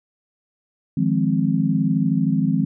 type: chord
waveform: sine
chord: F minor seventh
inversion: third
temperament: equal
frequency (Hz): 155.56 / 174.61 / 207.7 / 261.6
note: Eb3 / F3 / Ab3 / C4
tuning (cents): 0 / 0 / 0 / 0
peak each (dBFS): -22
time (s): 0.97-2.65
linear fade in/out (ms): 5
effects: none